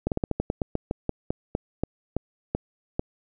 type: slowing click train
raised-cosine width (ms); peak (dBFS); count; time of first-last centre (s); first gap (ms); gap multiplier
2; -11; 17; 0.07-2.994; 48; 1.16
effects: none